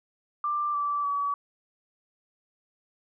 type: tone with pitch steps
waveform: sine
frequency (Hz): 1183 / 1161.3 / 1140.1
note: D6 / D6 / C#6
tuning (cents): +12 / -20 / +48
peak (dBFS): -25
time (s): 0.44-1.34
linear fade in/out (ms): 2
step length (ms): 300
effects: none